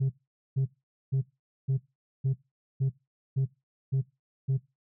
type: tone bursts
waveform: sine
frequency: 134.3 Hz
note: C3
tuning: 46 cents sharp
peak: -20 dBFS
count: 9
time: 0-4.58 s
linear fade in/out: 20 ms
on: 100 ms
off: 460 ms
effects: noise-tail reverb RT60 0.2 s tail -17 dB re dry + tanh soft clip ceiling -22 dBFS